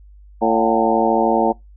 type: harmonic tone with a mistuned harmonic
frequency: 112.7 Hz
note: A2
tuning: 42 cents sharp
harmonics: 2 / 3 / 4 / 5 / 6 / 7 / 8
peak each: -21 / -21 / -21 / -21 / -21 / -21 / -21 dBFS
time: 0.41-1.53 s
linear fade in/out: 20 ms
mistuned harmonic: 6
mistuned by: +94 cents
effects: noise-tail reverb RT60 0.2 s tail -25 dB re dry + added 50 Hz sine -41 dBFS peak until 1.76 s